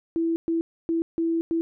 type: tone bursts at uneven times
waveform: sine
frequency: 330.8 Hz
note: E4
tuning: 6 cents sharp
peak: -21 dBFS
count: 5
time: 0.16-0.36 / 0.48-0.61 / 0.89-1.02 / 1.18-1.41 / 1.51-1.61 s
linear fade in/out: 0 ms
effects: none